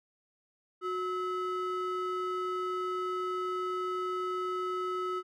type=ring-modulated tone; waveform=triangle; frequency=830.6 Hz; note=G#5; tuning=in tune; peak=-26 dBFS; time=0.81-5.23 s; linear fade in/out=50 ms; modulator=464 Hz; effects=none